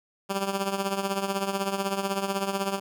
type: tone with tremolo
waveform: 10% pulse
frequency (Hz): 196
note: G3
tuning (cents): 0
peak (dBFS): -15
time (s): 0.29-2.8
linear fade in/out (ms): 20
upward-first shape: triangle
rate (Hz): 16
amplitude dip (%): 75
effects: none